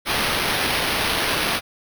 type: noise with sample-and-hold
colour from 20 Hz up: white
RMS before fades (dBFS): -22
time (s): 0.05-1.61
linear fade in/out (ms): 50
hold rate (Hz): 7350
effects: none